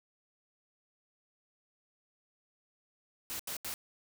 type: noise bursts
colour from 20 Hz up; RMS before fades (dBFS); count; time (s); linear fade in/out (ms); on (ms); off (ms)
white; -39; 3; 3.3-3.74; 0; 94; 79
effects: none